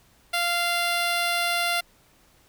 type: tone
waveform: 10% pulse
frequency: 694 Hz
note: F5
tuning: 11 cents flat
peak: -14 dBFS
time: 0.33-1.81 s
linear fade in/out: 10 ms
effects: pink hiss -59 dBFS RMS until 2.48 s